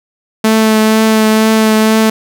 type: tone with vibrato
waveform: sawtooth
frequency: 218.9 Hz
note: A3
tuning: 9 cents flat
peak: -3 dBFS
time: 0.44-2.1 s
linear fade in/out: 5 ms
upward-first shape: triangle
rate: 2.1 Hz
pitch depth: 16 cents each way
effects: none